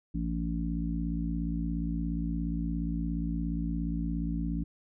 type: harmonic tone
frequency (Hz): 57.1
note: A#1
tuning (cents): -35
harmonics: 1 / 3 / 4 / 5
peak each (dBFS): -33 / -33 / -38 / -36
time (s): 0.14-4.64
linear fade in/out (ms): 10
effects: none